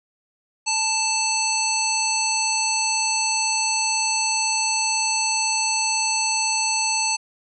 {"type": "harmonic tone", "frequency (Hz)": 881, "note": "A5", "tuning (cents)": 2, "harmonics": [1, 3, 5, 7, 9], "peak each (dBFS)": [-26, -26, -26, -26, -26], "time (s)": [0.66, 7.17], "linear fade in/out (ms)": 20, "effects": []}